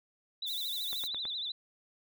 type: tone with vibrato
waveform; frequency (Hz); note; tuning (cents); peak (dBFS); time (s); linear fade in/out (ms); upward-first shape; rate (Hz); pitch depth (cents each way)
sine; 3729; A#7; 0; -34; 0.42-1.52; 5; sine; 13; 130
type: noise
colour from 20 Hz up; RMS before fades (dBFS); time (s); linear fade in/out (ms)
violet; -42; 0.46-1.08; 20
type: click train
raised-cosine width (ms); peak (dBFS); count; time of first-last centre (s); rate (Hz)
0.5; -30; 4; 0.93-1.253; 9.28
effects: none

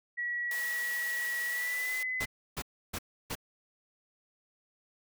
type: tone with pitch glide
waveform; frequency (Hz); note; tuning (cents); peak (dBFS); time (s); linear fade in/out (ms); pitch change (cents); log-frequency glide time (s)
sine; 1927 to 2022; B6 to B6; -43 to +40; -31; 0.17-2.26; 20; +83; 1.48-1.95
type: high-pass noise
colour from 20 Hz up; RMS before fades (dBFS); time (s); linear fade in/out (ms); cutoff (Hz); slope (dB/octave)
white; -42; 0.51-2.03; 2; 390; 24
type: noise bursts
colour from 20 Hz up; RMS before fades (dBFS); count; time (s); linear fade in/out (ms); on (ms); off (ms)
pink; -36; 4; 2.2-3.354; 10; 56; 310
effects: none

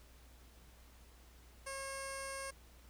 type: tone with low-pass filter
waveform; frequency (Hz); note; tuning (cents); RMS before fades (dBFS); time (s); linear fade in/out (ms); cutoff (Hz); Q
15% pulse; 542; C#5; -39; -44; 1.66-2.51; 10; 9000; 3.2
effects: added 60 Hz sine -59 dBFS peak until 2.89 s + pink hiss -64 dBFS RMS until 2.89 s

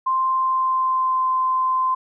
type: tone with pitch glide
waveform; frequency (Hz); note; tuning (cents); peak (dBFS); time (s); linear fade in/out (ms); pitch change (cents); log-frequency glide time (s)
sine; 1046.5 to 1035.7; C6 to C6; 0 to -18; -17; 0.06-1.95; 10; -18; 0.34-1.28
effects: none

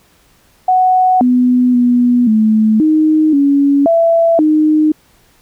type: tone with pitch steps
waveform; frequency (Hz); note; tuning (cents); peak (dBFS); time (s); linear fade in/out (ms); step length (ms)
sine; 741 / 249 / 244.3 / 217.4 / 310.7 / 281.4 / 667 / 307.6; F#5 / B3 / B3 / A3 / D#4 / C#4 / E5 / D#4; +2 / +14 / -19 / -21 / -2 / +26 / +20 / -20; -7; 0.68-4.92; 5; 530
effects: pink hiss -51 dBFS RMS until 5.41 s

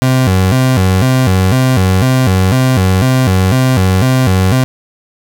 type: tone with vibrato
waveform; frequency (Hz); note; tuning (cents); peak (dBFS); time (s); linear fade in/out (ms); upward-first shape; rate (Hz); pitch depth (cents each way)
30% pulse; 110.2; A2; +3; -5; 0.02-4.64; 0; square; 2; 280
effects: none

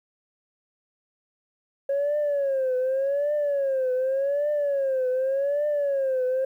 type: tone with vibrato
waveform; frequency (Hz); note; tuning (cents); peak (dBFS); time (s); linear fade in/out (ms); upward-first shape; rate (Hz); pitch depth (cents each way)
sine; 549; C#5; -17; -20; 1.89-6.45; 5; triangle; 0.86; 150
effects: tanh soft clip ceiling -19 dBFS + 10-bit

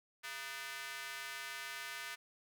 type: tone with high-pass filter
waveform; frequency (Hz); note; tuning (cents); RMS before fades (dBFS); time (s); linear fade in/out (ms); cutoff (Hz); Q
square; 136.6; C#3; -25; -45; 0.23-2.16; 20; 1700; 1.6
effects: none

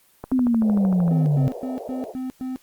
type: click train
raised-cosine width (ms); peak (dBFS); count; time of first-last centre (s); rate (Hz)
1; -17; 12; 0.24-1.08; 13.1
type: exponential sweep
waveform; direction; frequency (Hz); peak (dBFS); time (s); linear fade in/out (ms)
sine; down; 263.7 to 133.8; -16; 0.32-1.48; 0
type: band-pass noise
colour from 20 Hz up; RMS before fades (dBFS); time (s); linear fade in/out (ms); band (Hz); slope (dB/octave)
pink; -35; 0.61-2.15; 50; 420 to 720; 48
type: tone bursts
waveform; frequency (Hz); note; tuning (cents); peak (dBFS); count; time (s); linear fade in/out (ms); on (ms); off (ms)
triangle; 257.9; C4; -25; -24; 6; 1.11-2.56; 0; 150; 110
effects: white hiss -58 dBFS RMS until 2.62 s + Opus 32 kbps

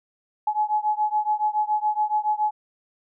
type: beating tone pair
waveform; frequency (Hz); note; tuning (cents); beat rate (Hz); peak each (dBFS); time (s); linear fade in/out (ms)
sine; 846 / 853.1; G#5 / G#5; +32 / +46; 7.1; -23 / -24; 0.47-2.51; 5
effects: none

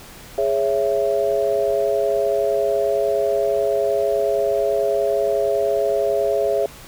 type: chord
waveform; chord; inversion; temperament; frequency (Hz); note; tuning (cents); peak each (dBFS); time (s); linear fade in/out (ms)
sine; C# minor; second; just; 415.8 / 554.4 / 665.2; G#4 / C#5 / E5; +2 / 0 / +16; -21; 0.38-6.66; 2
effects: pink hiss -41 dBFS RMS until 6.87 s

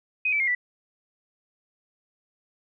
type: tone with pitch steps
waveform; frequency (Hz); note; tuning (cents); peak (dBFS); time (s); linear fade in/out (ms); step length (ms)
sine; 2509 / 2314 / 2134 / 1968.5; D#7 / D7 / C7 / B6; +14 / -26 / +34 / -6; -21; 0.25-0.55; 5; 75
effects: none

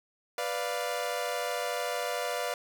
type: chord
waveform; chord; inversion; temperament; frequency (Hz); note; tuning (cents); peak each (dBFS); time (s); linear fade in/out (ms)
sawtooth; B diminished; none; equal; 493.9 / 587.3 / 698.5; B4 / D5 / F5; 0 / 0 / 0; -31; 0.38-2.54; 2
effects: none

